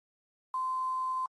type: tone with quantisation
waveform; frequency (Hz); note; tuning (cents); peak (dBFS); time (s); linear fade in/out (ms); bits
sine; 1034; C6; -21; -29; 0.54-1.26; 2; 9
effects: MP3 48 kbps